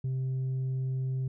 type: tone with tanh clipping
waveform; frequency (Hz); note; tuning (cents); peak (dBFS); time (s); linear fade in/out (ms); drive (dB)
sine; 130.81; C3; 0; -29; 0.04-1.28; 5; 2
effects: none